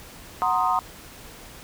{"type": "chord", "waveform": "sine", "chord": "C half-diminished seventh", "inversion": "second", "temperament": "equal", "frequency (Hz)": [740, 932.3, 1046.5, 1244.5], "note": ["Gb5", "Bb5", "C6", "Eb6"], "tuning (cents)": [0, 0, 0, 0], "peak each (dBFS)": -25, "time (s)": [0.42, 0.79], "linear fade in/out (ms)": 0, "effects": ["pink hiss -44 dBFS RMS until 1.63 s"]}